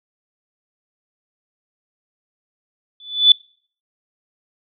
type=tone with exponential growth; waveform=sine; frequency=3480 Hz; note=A7; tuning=20 cents flat; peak=-3 dBFS; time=3-3.32 s; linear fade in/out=2 ms; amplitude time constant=69 ms; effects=noise-tail reverb RT60 0.5 s tail -26 dB re dry